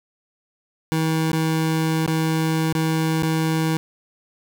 25% pulse tone with dropouts, 159.9 Hz, D#3, 48 cents sharp, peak -15 dBFS, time 0.92-3.77 s, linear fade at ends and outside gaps 0 ms, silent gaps 1.317-1.331 / 2.063-2.078 / 2.727-2.751 / 3.223-3.233 s, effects none

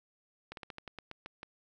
slowing click train, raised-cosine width 0.3 ms, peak -27 dBFS, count 10, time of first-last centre 0.52-1.431 s, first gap 52 ms, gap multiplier 1.16, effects none

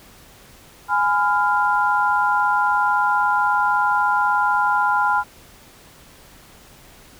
sine chord, F diminished, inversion first, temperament equal with one note detuned, 830.6 / 1006.8 / 1396.9 Hz, Ab5 / Cb6 / F6, 0 / +33 / 0 cents, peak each -20 dBFS, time 0.88-5.24 s, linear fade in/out 50 ms, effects pink hiss -47 dBFS RMS until 7.19 s

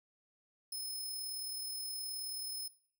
15% pulse tone with amplitude modulation, 5190 Hz, E8, 28 cents flat, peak -32 dBFS, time 0.72-2.68 s, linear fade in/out 5 ms, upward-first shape sine, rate 38.9 Hz, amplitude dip 30%, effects noise-tail reverb RT60 0.5 s tail -20 dB re dry

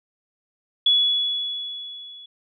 sine tone with level ramp, 3393 Hz, G#7, 36 cents sharp, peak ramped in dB -13 to -40 dBFS, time 0.86-2.26 s, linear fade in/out 5 ms, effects none

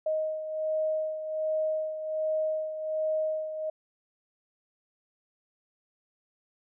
sine beating tone pair, 625 / 626.3 Hz, D#5 / D#5, +8 / +11 cents, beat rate 1.3 Hz, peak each -28 / -35 dBFS, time 0.06-3.7 s, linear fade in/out 5 ms, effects none

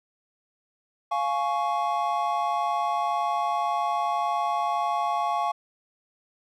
triangle chord, Db major, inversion first, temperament equal with one note detuned, 698.5 / 840.3 / 1108.7 Hz, F5 / Ab5 / Db6, 0 / +20 / 0 cents, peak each -26 dBFS, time 1.11-5.52 s, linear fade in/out 10 ms, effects none

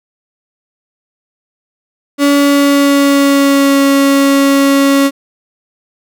35% pulse tone with pitch glide, 284.2 to 276.9 Hz, C#4 to C#4, +43 to -2 cents, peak -5 dBFS, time 2.18-5.11 s, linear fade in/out 50 ms, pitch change -45 cents, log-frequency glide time 2.34-3.81 s, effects none

